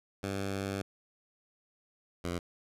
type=tone pair in turn; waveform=10% pulse; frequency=98 / 87.31 Hz; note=G2 / F2; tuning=0 / 0 cents; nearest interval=major second; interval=200 cents; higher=first; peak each=-25 dBFS; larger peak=neither; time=0.23-0.82 / 2.24-2.39 s; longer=first; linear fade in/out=5 ms; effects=low-pass 12000 Hz 12 dB/octave